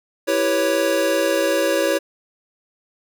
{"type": "chord", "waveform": "square", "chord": "C# half-diminished seventh", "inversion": "first", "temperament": "equal", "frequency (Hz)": [329.6, 392, 493.9, 554.4], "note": ["E4", "G4", "B4", "C#5"], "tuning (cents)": [0, 0, 0, 0], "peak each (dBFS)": [-24, -26, -26, -20], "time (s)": [0.27, 1.99], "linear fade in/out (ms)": 20, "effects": []}